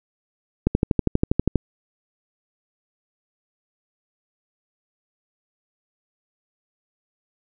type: click train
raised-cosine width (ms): 3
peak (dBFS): -4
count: 12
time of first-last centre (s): 0.67-1.557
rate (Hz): 12.4
effects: none